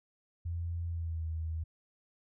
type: tone with pitch glide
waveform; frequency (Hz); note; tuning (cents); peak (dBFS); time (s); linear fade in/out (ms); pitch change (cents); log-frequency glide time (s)
sine; 85 to 80.51; F2 to E2; -46 to -40; -33; 0.45-1.64; 10; -94; 0.87-1.25
effects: none